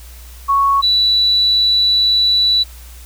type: tone pair in turn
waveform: sine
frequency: 1108.7 / 3951 Hz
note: C#6 / B7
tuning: 0 / 0 cents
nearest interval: octave + minor seventh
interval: 2200 cents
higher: second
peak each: -10 dBFS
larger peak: neither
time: 0.48-0.82 / 0.82-2.64 s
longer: second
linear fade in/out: 20 ms
effects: added 60 Hz sine -34 dBFS peak until 3.05 s + white hiss -42 dBFS RMS until 3.05 s